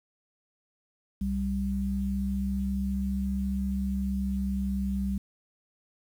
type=tone pair together; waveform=sine; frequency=65.41 / 196.01 Hz; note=C2 / G3; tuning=0 / 0 cents; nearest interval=octave + perfect fifth; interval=1900 cents; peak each=-31 / -28 dBFS; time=1.21-5.18 s; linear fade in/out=5 ms; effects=9-bit